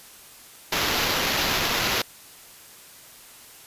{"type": "noise with sample-and-hold", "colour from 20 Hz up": "white", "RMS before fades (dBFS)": -24, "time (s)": [0.72, 2.02], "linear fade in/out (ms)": 5, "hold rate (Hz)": 8820, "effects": ["white hiss -47 dBFS RMS until 3.66 s", "resampled to 32000 Hz"]}